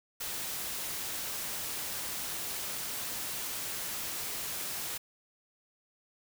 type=noise; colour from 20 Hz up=white; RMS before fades=-37 dBFS; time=0.2-4.98 s; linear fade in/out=10 ms; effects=none

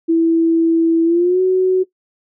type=tone with pitch glide; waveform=sine; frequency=329.6 to 372.1 Hz; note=E4 to F#4; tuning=0 to +10 cents; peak=-10 dBFS; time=0.08-1.84 s; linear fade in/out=20 ms; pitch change=+210 cents; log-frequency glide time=1.04-1.41 s; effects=noise-tail reverb RT60 0.1 s tail -17 dB re dry

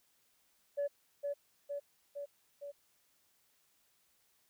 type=tone with echo; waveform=sine; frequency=571 Hz; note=D5; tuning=49 cents flat; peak=-30 dBFS; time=0.77-0.88 s; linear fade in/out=20 ms; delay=460 ms; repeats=4; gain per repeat=-3 dB; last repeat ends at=2.72 s; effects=tanh soft clip ceiling -29 dBFS + white hiss -73 dBFS RMS until 4.49 s

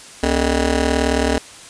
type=ring-modulated tone; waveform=15% pulse; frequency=173.3 Hz; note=F3; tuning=13 cents flat; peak=-6 dBFS; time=0.23-1.38 s; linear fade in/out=2 ms; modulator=106 Hz; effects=white hiss -39 dBFS RMS until 1.69 s + resampled to 22050 Hz

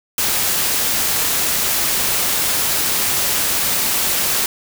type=noise; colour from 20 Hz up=white; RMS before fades=-18 dBFS; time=0.18-4.46 s; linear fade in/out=2 ms; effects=none

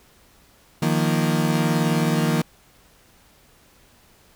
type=chord; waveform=35% pulse; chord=Eb suspended second; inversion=none; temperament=equal; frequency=155.56 / 174.61 / 233.1 Hz; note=Eb3 / F3 / Bb3; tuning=0 / 0 / 0 cents; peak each=-20 / -22 / -22 dBFS; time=0.82-2.42 s; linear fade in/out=5 ms; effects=pink hiss -55 dBFS RMS until 4.35 s

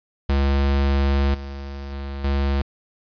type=tone with level steps; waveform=square; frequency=69.3 Hz; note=C#2; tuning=in tune; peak=-17 / -30 / -28 / -19 dBFS; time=0.29-2.62 s; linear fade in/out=5 ms; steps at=1.34 / 1.92 / 2.24 s; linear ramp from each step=5 ms; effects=resampled to 11025 Hz + 8-bit

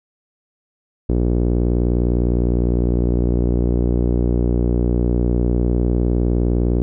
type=tone with low-pass filter; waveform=sawtooth; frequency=59.8 Hz; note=A#1; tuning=45 cents sharp; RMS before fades=-17 dBFS; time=1.09-6.82 s; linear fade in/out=0 ms; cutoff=380 Hz; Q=2.1; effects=none

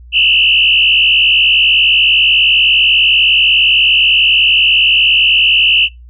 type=tone with frequency modulation; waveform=sine; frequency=2819 Hz; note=F7; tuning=16 cents sharp; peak=-6 dBFS; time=0.12-5.89 s; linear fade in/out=50 ms; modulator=69.9 Hz; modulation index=2.8; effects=noise-tail reverb RT60 0.2 s tail -24 dB re dry + added 60 Hz sine -33 dBFS peak until 6.09 s

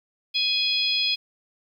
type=harmonic tone; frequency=834 Hz; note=G#5; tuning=7 cents sharp; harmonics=3 / 4 / 5 / 6; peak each=-28 / -24 / -27 / -28 dBFS; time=0.34-1.16 s; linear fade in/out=20 ms; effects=9-bit

